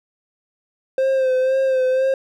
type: tone with vibrato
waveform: triangle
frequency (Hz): 523.3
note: C5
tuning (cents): 0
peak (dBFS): -13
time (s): 0.98-2.14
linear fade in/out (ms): 2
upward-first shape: sine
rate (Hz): 2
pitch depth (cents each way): 36
effects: none